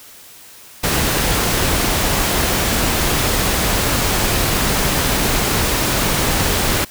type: noise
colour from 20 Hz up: pink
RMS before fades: -17 dBFS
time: 0.83-6.85 s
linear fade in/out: 10 ms
effects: white hiss -41 dBFS RMS until 6.9 s